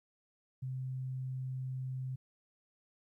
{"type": "tone", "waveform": "sine", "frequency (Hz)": 130, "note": "C3", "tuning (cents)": -11, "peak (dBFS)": -36, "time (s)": [0.62, 2.16], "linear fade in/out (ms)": 10, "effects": ["13-bit"]}